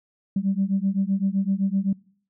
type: beating tone pair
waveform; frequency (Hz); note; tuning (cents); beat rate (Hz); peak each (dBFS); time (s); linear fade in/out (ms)
sine; 191.1 / 198.9; G3 / G3; -44 / +25; 7.8; -23 / -23; 0.36-1.93; 5
effects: noise-tail reverb RT60 0.6 s tail -25 dB re dry + tanh soft clip ceiling -13 dBFS